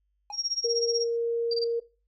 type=tone with exponential decay; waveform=triangle; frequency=830.6 Hz; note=G#5; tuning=in tune; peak=-31 dBFS; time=0.3-0.4 s; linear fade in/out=2 ms; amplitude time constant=20 ms
type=tone with tremolo; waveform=sine; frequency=5588 Hz; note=F8; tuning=in tune; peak=-24 dBFS; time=0.32-1.06 s; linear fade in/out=50 ms; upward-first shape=sine; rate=16 Hz; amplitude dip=85%
type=tone; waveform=sine; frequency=466.2 Hz; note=A#4; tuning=in tune; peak=-24 dBFS; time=0.64-1.8 s; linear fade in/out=10 ms
type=tone bursts; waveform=sine; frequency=4699 Hz; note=D8; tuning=in tune; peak=-28 dBFS; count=3; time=1.51-1.643 s; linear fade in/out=5 ms; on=29 ms; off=23 ms
effects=noise-tail reverb RT60 0.3 s tail -18 dB re dry + added 50 Hz sine -70 dBFS peak until 2.07 s